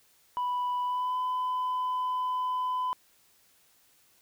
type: tone with pitch glide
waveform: sine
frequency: 987.8 to 1007.4 Hz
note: B5 to B5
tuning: 0 to +34 cents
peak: -25 dBFS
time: 0.37-2.93 s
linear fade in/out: 0 ms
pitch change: +34 cents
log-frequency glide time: 0.83-1.17 s
effects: tanh soft clip ceiling -26 dBFS + white hiss -64 dBFS RMS until 4.21 s